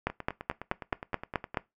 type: two click trains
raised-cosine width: 0.5 ms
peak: -12 / -22 dBFS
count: 8 / 15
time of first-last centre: 0.07-1.572 / 0.1-1.545 s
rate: 4.66 / 9.69 Hz
effects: noise-tail reverb RT60 0.2 s tail -20 dB re dry